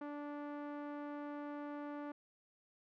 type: tone with low-pass filter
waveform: sawtooth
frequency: 291.7 Hz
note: D4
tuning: 12 cents flat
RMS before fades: -45 dBFS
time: 0.01-2.12 s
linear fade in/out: 5 ms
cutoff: 1300 Hz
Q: 1.1
effects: none